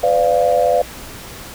sine chord, B diminished, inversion none, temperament equal with one note detuned, 504.6 / 587.3 / 698.5 Hz, B4 / D5 / F5, +37 / 0 / 0 cents, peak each -16 dBFS, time 0.03-0.82 s, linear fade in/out 5 ms, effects pink hiss -34 dBFS RMS until 1.54 s

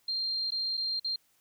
sine tone with dropouts, 4186 Hz, C8, in tune, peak -29 dBFS, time 0.08-1.16 s, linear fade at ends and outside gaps 5 ms, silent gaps 0.506-0.519 / 0.771-0.775 / 0.997-1.045 s, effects white hiss -69 dBFS RMS until 1.4 s

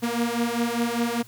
sawtooth beating tone pair, 233.1 / 238.1 Hz, A#3 / A#3, 0 / +37 cents, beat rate 5 Hz, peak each -22 dBFS, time 0.02-1.23 s, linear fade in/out 20 ms, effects added 116 Hz sine -49 dBFS peak until 1.27 s + white hiss -52 dBFS RMS until 1.27 s

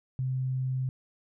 sine tone, 130 Hz, C3, 11 cents flat, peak -27 dBFS, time 0.19-0.89 s, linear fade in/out 0 ms, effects none

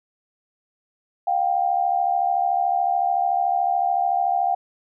sine tone pair together, 710 / 783.7 Hz, F5 / G5, +28 / -1 cents, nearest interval major second, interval 171 cents, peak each -21 dBFS, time 1.27-4.55 s, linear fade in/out 5 ms, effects none

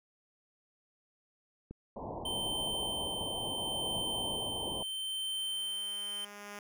click train, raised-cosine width 3 ms, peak -31 dBFS, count 5, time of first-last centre 1.71-4.718 s, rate 1.33 Hz
white low-pass noise, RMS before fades -41 dBFS, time 1.96-4.83 s, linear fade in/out 5 ms, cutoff 990 Hz, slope 96 dB/octave
square tone with tremolo, 3102 Hz, G7, 19 cents flat, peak -34 dBFS, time 2.25-6.25 s, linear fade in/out 5 ms, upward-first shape sine, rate 0.71 Hz, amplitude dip 30%
5% pulse tone with exponential growth, 204.9 Hz, G#3, 23 cents flat, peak -31 dBFS, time 4.24-6.59 s, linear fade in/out 2 ms, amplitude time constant 510 ms
effects none

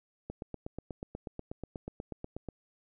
click train, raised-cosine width 2 ms, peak -25 dBFS, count 19, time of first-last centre 0.3-2.487 s, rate 8.23 Hz, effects none

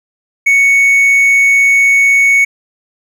triangle tone, 2221 Hz, C#7, 3 cents sharp, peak -4 dBFS, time 0.46-2.45 s, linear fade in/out 10 ms, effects none

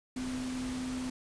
sine tone in noise, 254.9 Hz, C4, 45 cents flat, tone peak -34 dBFS, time 0.16-1.1 s, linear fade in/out 5 ms, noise pink, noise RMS -43 dBFS, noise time 0.16-1.1 s, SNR +6 dB, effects resampled to 22050 Hz

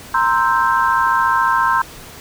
sine chord, C dominant seventh, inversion third, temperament equal, 932.3 / 1046.5 / 1318.5 / 1568 Hz, Bb5 / C6 / E6 / G6, 0 / 0 / 0 / 0 cents, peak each -18 / -16 / -21 / -19 dBFS, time 0.14-1.82 s, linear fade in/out 5 ms, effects pink hiss -37 dBFS RMS until 2.2 s

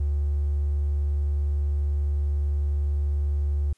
triangle tone with hard clipping, 72.4 Hz, D2, 24 cents flat, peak -22 dBFS, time 0-3.73 s, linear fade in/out 5 ms, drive 4 dB, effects white hiss -67 dBFS RMS until 3.77 s + resampled to 24000 Hz

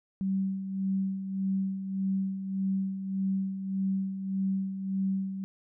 sine tone with tremolo, 192.5 Hz, G3, 31 cents flat, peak -25 dBFS, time 0.21-5.44 s, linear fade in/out 0 ms, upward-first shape sine, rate 1.7 Hz, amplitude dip 60%, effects none

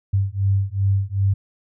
sine beating tone pair, 96.9 / 99.5 Hz, G2 / G2, -20 / +26 cents, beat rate 2.6 Hz, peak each -20 / -20 dBFS, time 0.13-1.34 s, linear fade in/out 10 ms, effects none

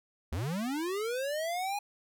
square linear sweep, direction up, 67.4 to 830.6 Hz, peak -32 dBFS, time 0.32-1.79 s, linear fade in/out 5 ms, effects none

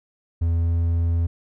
triangle tone with pitch glide, 83.7 to 84.23 Hz, E2 to E2, +27 to +38 cents, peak -16 dBFS, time 0.41-1.27 s, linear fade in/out 10 ms, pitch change +11 cents, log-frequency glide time 0.57-0.69 s, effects none

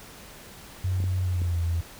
sine tone with pitch glide, 92.5 to 84.33 Hz, F#2 to E2, 0 to +40 cents, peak -23 dBFS, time 0.84-1.81 s, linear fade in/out 5 ms, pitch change -160 cents, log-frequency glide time 1.2-1.61 s
clicks, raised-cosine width 3 ms, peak -24 dBFS, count 3, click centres 1.003 / 1.04 / 1.418 s
effects pink hiss -46 dBFS RMS until 1.99 s

